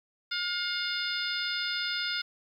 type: harmonic tone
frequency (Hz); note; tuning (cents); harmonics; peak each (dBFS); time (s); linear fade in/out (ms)
713; F5; +36; 2 / 3 / 4 / 5 / 6 / 7; -34 / -38 / -39 / -35 / -39 / -36; 0.31-2.22; 10
effects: 10-bit